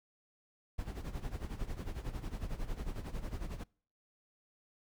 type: noise with tremolo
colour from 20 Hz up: brown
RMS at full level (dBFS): -37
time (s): 0.78-3.64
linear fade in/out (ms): 10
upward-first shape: sine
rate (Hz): 11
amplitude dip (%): 75
effects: noise-tail reverb RT60 0.5 s tail -26 dB re dry